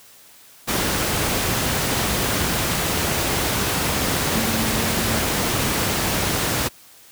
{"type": "tone in noise", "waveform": "sine", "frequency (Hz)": 223.6, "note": "A3", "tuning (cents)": 28, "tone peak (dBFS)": -26, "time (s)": [4.33, 5.2], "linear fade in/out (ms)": 20, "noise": "pink", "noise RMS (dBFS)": -21, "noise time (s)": [0.67, 6.69], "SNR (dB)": -8, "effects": ["white hiss -48 dBFS RMS until 7.11 s", "high-pass 60 Hz 12 dB/octave"]}